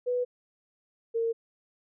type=tone pair in turn; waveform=sine; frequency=493.7 / 458.1 Hz; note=B4 / A#4; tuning=-1 / -30 cents; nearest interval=minor second; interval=129 cents; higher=first; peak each=-25 dBFS; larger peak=neither; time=0.06-0.25 / 1.14-1.33 s; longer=neither; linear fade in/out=20 ms; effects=none